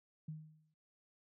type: tone with exponential decay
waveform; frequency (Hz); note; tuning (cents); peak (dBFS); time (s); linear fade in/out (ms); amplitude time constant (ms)
sine; 155.56; D#3; 0; -39; 0.28-0.74; 5; 100
effects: high-pass 100 Hz 12 dB/octave